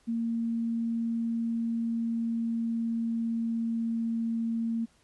sine tone with pitch glide, 230.2 to 228.6 Hz, A#3 to A#3, -22 to -34 cents, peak -27 dBFS, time 0.07-4.86 s, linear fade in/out 20 ms, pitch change -12 cents, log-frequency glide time 1.81-4.31 s, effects pink hiss -65 dBFS RMS until 5.03 s + resampled to 24000 Hz

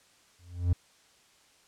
triangle tone with exponential growth, 88.1 Hz, F2, 16 cents sharp, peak -17 dBFS, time 0.39-0.73 s, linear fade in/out 5 ms, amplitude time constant 73 ms, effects white hiss -62 dBFS RMS until 1.67 s + low-pass 8000 Hz 12 dB/octave

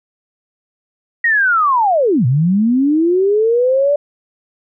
sine linear two-way sweep, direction down then up, 1908 to 116.6 to 588 Hz, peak -10 dBFS, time 1.24-3.96 s, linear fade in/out 5 ms, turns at 2.26 s, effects none

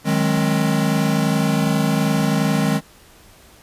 square chord, Ab dominant seventh, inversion second, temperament equal with one note detuned, 155.56 / 185 / 207.7 / 267 Hz, Eb3 / Gb3 / Ab3 / C4, 0 / 0 / 0 / +35 cents, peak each -21 / -26 / -21 / -24 dBFS, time 0.04-2.81 s, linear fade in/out 50 ms, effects pink hiss -48 dBFS RMS until 3.62 s + resampled to 32000 Hz

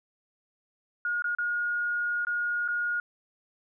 sine tone with dropouts, 1434 Hz, F6, 45 cents sharp, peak -26 dBFS, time 1.05-3 s, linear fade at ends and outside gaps 2 ms, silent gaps 1.222-1.242 / 1.35-1.385 / 2.25-2.269 / 2.679-2.685 s, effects none

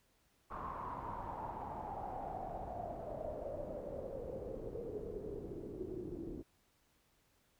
pink noise with low-pass filter sweep, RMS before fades -44 dBFS, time 0.5-6.43 s, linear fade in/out 20 ms, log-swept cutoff 1100 to 330 Hz, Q 7.6, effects pink hiss -74 dBFS RMS until 7.59 s

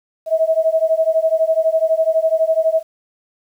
sine beating tone pair, 638 / 650 Hz, D#5 / E5, +43 / -24 cents, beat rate 12 Hz, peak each -16 dBFS, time 0.26-2.83 s, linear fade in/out 50 ms, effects 8-bit

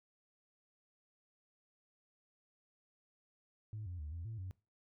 sine tone with pitch steps, 107.3 / 88.7 / 74.7 / 84.4 / 111.8 / 93.2 Hz, A2 / F2 / D2 / E2 / A2 / F#2, -43 / +27 / +30 / +41 / +28 / +13 cents, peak -40 dBFS, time 3.73-4.51 s, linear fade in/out 0 ms, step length 130 ms, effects noise-tail reverb RT60 0.3 s tail -22 dB re dry + tanh soft clip ceiling -38 dBFS

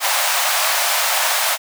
pink high-pass noise, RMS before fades -18 dBFS, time 0-1.58 s, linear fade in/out 50 ms, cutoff 620 Hz, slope 48 dB/octave, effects none

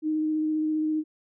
sine tone with vibrato, 310 Hz, D#4, 6 cents flat, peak -23 dBFS, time 0.02-1.04 s, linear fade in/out 50 ms, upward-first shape square, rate 15 Hz, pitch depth 10 cents each way, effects none

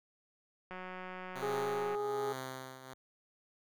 click train, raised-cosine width 0.5 ms, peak -30 dBFS, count 229, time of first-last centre 0.71-1.949 s, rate 184 Hz
5% pulse tone with tremolo, 130.81 Hz, C3, in tune, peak -28 dBFS, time 1.35-2.94 s, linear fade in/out 10 ms, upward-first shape triangle, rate 1.2 Hz, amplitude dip 75%
harmonic tone, 414 Hz, G#4, 5 cents flat, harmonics 1 / 2 / 3, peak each -34 / -40 / -44 dBFS, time 1.42-2.33 s, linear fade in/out 10 ms
effects none

